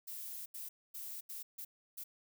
violet noise bursts at uneven times, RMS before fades -45 dBFS, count 6, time 0.07-0.46 / 0.54-0.69 / 0.94-1.21 / 1.29-1.43 / 1.58-1.65 / 1.97-2.04 s, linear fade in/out 10 ms, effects none

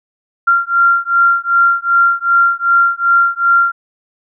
sine beating tone pair, 1381 / 1383.6 Hz, F6 / F6, -20 / -17 cents, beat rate 2.6 Hz, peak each -12 dBFS, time 0.47-3.72 s, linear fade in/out 10 ms, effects none

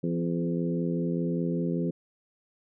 harmonic tone with a mistuned harmonic, 85.1 Hz, F2, 44 cents flat, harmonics 2 / 3 / 4 / 5 / 6, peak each -28 / -32 / -34 / -36 / -38 dBFS, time 0.03-1.91 s, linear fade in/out 10 ms, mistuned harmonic 4, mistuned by +18 cents, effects none

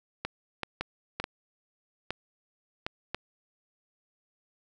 clicks, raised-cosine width 0.3 ms, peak -15 dBFS, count 8, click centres 0.25 / 0.633 / 0.81 / 1.2 / 1.241 / 2.106 / 2.865 / 3.146 s, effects none

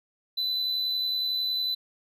triangle tone with amplitude modulation, 4003 Hz, B7, 23 cents sharp, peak -23 dBFS, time 0.37-1.75 s, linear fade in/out 10 ms, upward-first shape sine, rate 70.9 Hz, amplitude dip 30%, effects none

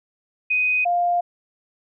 sine tone pair in turn, 2500 / 701.5 Hz, D#7 / F5, +8 / +8 cents, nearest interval octave + minor seventh, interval 2200 cents, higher first, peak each -17 dBFS, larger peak neither, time 0.5-0.85 / 0.85-1.21 s, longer second, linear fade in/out 10 ms, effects none

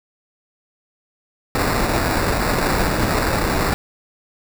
pink noise with sample-and-hold, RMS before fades -19 dBFS, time 1.55-3.74 s, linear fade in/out 0 ms, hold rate 3150 Hz, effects none

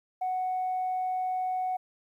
sine tone, 741 Hz, F#5, 2 cents sharp, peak -26 dBFS, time 0.21-1.77 s, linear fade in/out 10 ms, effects tanh soft clip ceiling -24 dBFS + 11-bit

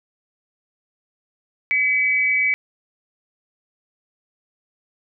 sine tone pair together, 2029 / 2277 Hz, B6 / C#7, +46 / +46 cents, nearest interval major second, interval 200 cents, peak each -22 / -17 dBFS, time 1.71-2.54 s, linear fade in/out 0 ms, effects none

